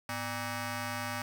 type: ring-modulated tone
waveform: 10% pulse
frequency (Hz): 350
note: F4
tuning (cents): +4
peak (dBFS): -23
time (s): 0.09-1.22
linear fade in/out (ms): 2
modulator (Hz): 455
effects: 9-bit